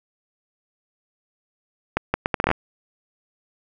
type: accelerating click train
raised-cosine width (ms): 0.5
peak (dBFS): -4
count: 10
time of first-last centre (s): 1.97-2.514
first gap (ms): 170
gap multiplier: 0.7
effects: none

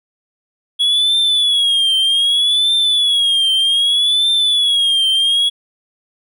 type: tone with vibrato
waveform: triangle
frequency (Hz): 3347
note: G#7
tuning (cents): +13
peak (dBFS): -10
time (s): 0.79-5.5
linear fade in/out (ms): 20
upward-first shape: triangle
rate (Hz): 0.64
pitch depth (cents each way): 120
effects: none

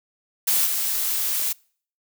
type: noise with level steps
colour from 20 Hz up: blue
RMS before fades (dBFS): -20 / -24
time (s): 0.47-1.53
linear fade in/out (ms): 10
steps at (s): 0.65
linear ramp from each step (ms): 20
effects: noise-tail reverb RT60 0.5 s tail -26 dB re dry

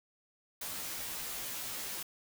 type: noise with comb filter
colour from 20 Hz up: white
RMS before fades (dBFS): -40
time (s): 0.61-2.03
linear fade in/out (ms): 5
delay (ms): 14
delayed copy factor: -0.85
effects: none

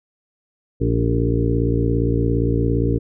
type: harmonic tone with a mistuned harmonic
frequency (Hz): 57.4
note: A#1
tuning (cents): -26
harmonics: 1 / 2 / 3 / 4 / 5 / 6 / 7 / 8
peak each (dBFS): -22 / -20 / -27 / -31 / -23 / -30 / -26 / -26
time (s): 0.8-2.99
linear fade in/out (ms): 20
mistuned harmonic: 6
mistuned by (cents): +37
effects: none

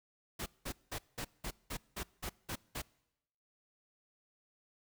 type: noise bursts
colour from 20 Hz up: pink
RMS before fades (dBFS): -40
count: 10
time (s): 0.39-2.82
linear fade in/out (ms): 10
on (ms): 72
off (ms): 190
effects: noise-tail reverb RT60 0.9 s tail -24 dB re dry

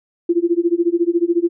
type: tone with tremolo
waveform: sine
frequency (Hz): 343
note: F4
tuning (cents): -31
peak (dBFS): -10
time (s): 0.29-1.49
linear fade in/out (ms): 5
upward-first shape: sine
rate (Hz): 14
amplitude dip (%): 95
effects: none

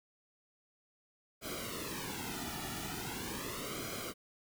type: noise with flanger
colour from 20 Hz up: pink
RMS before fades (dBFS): -41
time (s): 1.41-4.14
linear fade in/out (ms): 50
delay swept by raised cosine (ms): 1.1 to 1.91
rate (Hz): 0.4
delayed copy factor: -0.8
effects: none

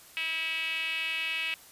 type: tone with band-pass filter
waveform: 5% pulse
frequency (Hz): 323.7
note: E4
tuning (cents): -31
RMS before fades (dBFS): -32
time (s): 0.17-1.54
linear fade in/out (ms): 0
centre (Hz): 2600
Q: 5.4
effects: white hiss -53 dBFS RMS until 1.71 s + resampled to 32000 Hz

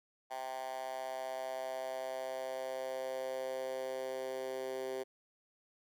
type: tone with high-pass filter sweep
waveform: 10% pulse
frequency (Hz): 130.81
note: C3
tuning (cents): 0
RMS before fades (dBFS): -40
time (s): 0.3-5.04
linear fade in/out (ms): 20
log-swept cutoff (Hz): 770 to 420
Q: 4.2
effects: none

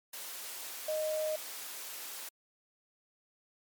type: tone in noise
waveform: sine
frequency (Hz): 620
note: D#5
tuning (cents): -6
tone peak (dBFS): -30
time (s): 0.88-1.36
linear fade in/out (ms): 5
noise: white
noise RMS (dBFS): -43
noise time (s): 0.13-2.29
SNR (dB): +10
effects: high-pass 400 Hz 12 dB/octave + MP3 96 kbps

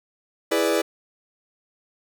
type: chord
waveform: 40% pulse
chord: E dominant seventh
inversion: none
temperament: equal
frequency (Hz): 329.6 / 415.3 / 493.9 / 587.3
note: E4 / G#4 / B4 / D5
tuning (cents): 0 / 0 / 0 / 0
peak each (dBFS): -24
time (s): 0.51-0.82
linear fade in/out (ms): 10
effects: none

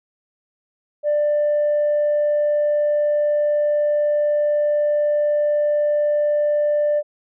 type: tone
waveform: sine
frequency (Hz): 592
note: D5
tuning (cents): +14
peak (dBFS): -14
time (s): 1.03-7.03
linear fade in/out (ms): 50
effects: tanh soft clip ceiling -13 dBFS

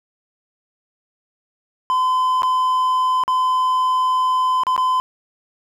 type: tone with dropouts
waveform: triangle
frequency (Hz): 1021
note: C6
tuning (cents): -43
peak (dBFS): -13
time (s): 1.9-5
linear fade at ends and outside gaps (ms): 0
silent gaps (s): 2.421-2.432 / 3.237-3.279 / 4.635-4.668 / 4.764-4.778
effects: none

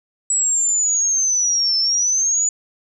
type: linear two-way sweep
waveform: sine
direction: down then up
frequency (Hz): 7850 to 5274 to 6980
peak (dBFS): -15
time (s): 0.3-2.49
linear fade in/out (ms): 2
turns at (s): 1.78
effects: none

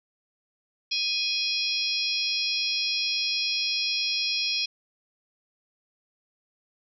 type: harmonic tone with a mistuned harmonic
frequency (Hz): 830.6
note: G#5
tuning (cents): 0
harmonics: 3 / 4 / 5 / 6 / 7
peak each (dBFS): -31 / -31 / -31 / -31 / -31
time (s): 0.91-4.66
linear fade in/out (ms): 10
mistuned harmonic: 7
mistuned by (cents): -87
effects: none

